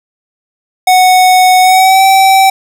square tone with pitch glide, 739 to 771.3 Hz, F#5 to G5, -2 to -28 cents, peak -4 dBFS, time 0.87-2.5 s, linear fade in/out 5 ms, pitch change +74 cents, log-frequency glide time 1.61-2.03 s, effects none

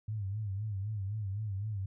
sine tone with vibrato, 102.4 Hz, G#2, 24 cents flat, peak -33 dBFS, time 0.08-1.86 s, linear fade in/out 5 ms, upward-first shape sine, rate 3.9 Hz, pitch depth 120 cents each way, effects none

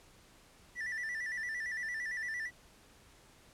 triangle tone with vibrato, 1864.7 Hz, A#6, in tune, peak -34 dBFS, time 0.75-2.51 s, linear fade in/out 50 ms, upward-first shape square, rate 8.8 Hz, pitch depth 82 cents each way, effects pink hiss -61 dBFS RMS until 3.53 s + low-pass 11000 Hz 12 dB/octave

